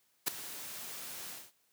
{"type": "noise with ADSR envelope", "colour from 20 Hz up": "white", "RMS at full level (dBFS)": -28, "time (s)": [0.26, 1.52], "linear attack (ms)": 20, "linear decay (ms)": 5, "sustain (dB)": -16, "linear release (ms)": 220, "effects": ["white hiss -73 dBFS RMS until 1.72 s", "high-pass 100 Hz 12 dB/octave"]}